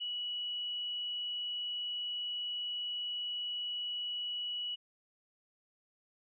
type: tone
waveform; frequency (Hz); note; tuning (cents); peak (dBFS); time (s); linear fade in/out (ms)
sine; 2935; F#7; -15; -35; 0-4.76; 20
effects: none